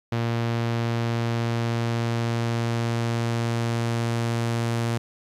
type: tone with low-pass filter sweep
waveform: sawtooth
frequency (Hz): 116.54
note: A#2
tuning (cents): 0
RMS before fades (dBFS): -25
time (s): 0.12-4.98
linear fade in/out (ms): 5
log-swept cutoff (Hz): 4400 to 10000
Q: 0.77
effects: 10-bit